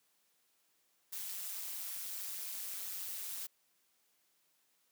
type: noise with amplitude modulation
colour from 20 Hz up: blue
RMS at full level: -39 dBFS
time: 1.12-3.47 s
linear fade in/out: 10 ms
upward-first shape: sine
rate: 193 Hz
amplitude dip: 75%
effects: white hiss -75 dBFS RMS until 4.91 s + high-pass 150 Hz 12 dB/octave